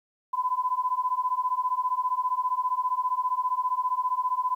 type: beating tone pair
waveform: sine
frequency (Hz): 1000 / 1015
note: B5 / B5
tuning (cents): +21 / +47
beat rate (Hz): 15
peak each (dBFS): -27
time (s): 0.33-4.55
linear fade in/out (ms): 10
effects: 10-bit